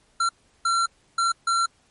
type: tone bursts at uneven times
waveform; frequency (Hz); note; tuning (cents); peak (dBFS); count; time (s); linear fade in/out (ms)
square; 1362; F6; -44; -20; 4; 0.2-0.29 / 0.65-0.86 / 1.18-1.32 / 1.47-1.66; 5
effects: pink hiss -62 dBFS RMS until 1.9 s + MP3 48 kbps